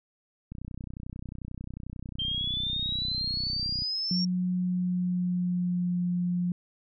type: click train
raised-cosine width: 5 ms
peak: -26 dBFS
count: 104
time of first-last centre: 0.52-3.821 s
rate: 31.2 Hz
type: exponential sweep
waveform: sine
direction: up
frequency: 3136 to 5570 Hz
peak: -28 dBFS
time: 2.19-4.25 s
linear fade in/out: 5 ms
type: tone with pitch glide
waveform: sine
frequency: 181.1 to 177.17 Hz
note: F#3 to F3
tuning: -37 to +25 cents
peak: -25 dBFS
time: 4.11-6.52 s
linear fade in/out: 2 ms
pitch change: -38 cents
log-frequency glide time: 4.53-6.02 s
effects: none